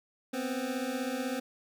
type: beating tone pair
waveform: 25% pulse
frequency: 246.9 / 262.9 Hz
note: B3 / C4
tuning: 0 / +8 cents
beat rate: 16 Hz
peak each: -32 / -30 dBFS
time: 0.33-1.4 s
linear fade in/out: 10 ms
effects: none